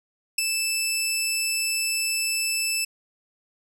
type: tone with ADSR envelope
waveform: 15% pulse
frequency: 2637 Hz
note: E7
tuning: in tune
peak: -10 dBFS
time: 0.38-2.85 s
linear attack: 6 ms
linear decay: 10 ms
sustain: -6 dB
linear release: 9 ms
effects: none